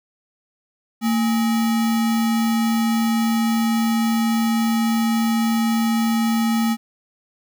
sine tone with sample-and-hold, 226.8 Hz, A#3, 47 cents flat, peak -16 dBFS, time 1.01-6.77 s, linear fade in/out 50 ms, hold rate 1050 Hz, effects none

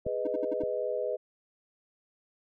sine chord, G# minor, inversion none, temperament just, 415.3 / 498.4 / 623 Hz, G#4 / B4 / D#5, 0 / +16 / +2 cents, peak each -35 / -32 / -33 dBFS, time 0.05-1.17 s, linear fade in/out 20 ms
clicks, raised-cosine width 3 ms, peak -24 / -29 dBFS, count 2, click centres 0.066 / 0.636 s
triangle tone bursts, 309.5 Hz, D#4, 9 cents flat, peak -28 dBFS, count 5, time 0.25-0.625 s, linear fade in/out 5 ms, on 23 ms, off 65 ms
effects none

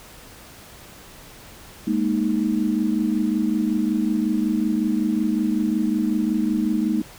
sine chord, Ab suspended second, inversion none, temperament equal, 207.7 / 233.1 / 311.1 Hz, Ab3 / Bb3 / Eb4, 0 / 0 / 0 cents, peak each -23 dBFS, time 1.87-7.02 s, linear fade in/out 5 ms, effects pink hiss -44 dBFS RMS until 7.18 s

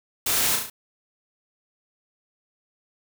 white noise with echo, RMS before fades -24 dBFS, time 0.26-0.56 s, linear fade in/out 5 ms, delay 35 ms, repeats 4, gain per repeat -4 dB, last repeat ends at 0.7 s, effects none

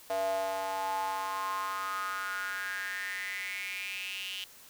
square tone with high-pass filter sweep, 95.9 Hz, G2, 37 cents flat, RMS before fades -35 dBFS, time 0.1-4.44 s, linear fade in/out 0 ms, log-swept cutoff 630 to 3000 Hz, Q 7.1, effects white hiss -54 dBFS RMS until 4.69 s

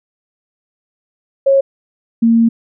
sine tone pair in turn, 546 / 229.6 Hz, C#5 / A#3, -26 / -26 cents, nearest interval octave + minor third, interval 1500 cents, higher first, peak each -7 dBFS, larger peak neither, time 1.46-1.61 / 2.22-2.49 s, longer second, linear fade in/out 10 ms, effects none

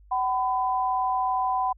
sine tone pair together, 757.7 / 1005 Hz, F#5 / B5, +41 / +30 cents, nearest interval perfect fourth, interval 489 cents, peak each -25 dBFS, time 0.11-1.73 s, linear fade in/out 10 ms, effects added 50 Hz sine -50 dBFS peak until 1.77 s

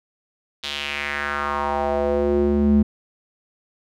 square tone with band-pass filter sweep, 72 Hz, D2, 34 cents flat, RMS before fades -21 dBFS, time 0.63-2.83 s, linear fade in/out 10 ms, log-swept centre 3700 to 200 Hz, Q 3, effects none

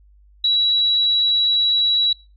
sine tone, 3904 Hz, B7, 21 cents flat, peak -14 dBFS, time 0.44-2.13 s, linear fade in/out 5 ms, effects noise-tail reverb RT60 0.3 s tail -21 dB re dry + added 50 Hz sine -48 dBFS peak until 2.36 s

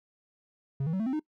triangle tone with pitch steps, 136.9 / 160.93 / 189.18 / 222.4 / 261.4 / 307.3 Hz, C#3 / E3 / F#3 / A3 / C4 / D#4, -21 / -41 / +39 / +19 / -1 / -21 cents, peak -25 dBFS, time 0.8-1.196 s, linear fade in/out 5 ms, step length 66 ms, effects noise-tail reverb RT60 0.1 s tail -23 dB re dry

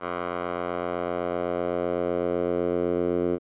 10% pulse tone with band-pass filter sweep, 87.9 Hz, F2, 12 cents sharp, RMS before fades -27 dBFS, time 0-3.39 s, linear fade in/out 50 ms, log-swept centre 1000 to 380 Hz, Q 1.7, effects resampled to 8000 Hz

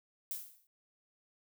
violet noise with exponential decay, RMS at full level -36 dBFS, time 0.31-0.67 s, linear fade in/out 1 ms, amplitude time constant 77 ms, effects none

